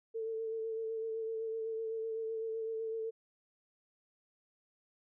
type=tone with vibrato; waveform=sine; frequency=446.9 Hz; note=A4; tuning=27 cents sharp; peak=-35 dBFS; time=0.14-3.11 s; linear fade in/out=20 ms; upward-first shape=sine; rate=7.9 Hz; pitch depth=23 cents each way; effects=none